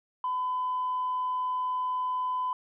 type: tone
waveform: sine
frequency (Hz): 1008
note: B5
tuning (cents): +35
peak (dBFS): -26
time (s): 0.24-2.53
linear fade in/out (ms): 2
effects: tanh soft clip ceiling -23 dBFS